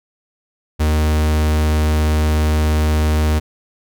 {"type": "tone", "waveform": "45% pulse", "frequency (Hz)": 76.9, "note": "D#2", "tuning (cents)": -20, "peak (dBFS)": -13, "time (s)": [0.79, 3.4], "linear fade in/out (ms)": 20, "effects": []}